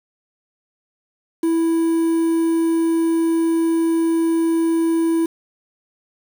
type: tone with quantisation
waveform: triangle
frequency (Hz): 329.6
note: E4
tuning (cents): 0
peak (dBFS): -13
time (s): 1.43-5.26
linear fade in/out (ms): 5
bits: 6
effects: none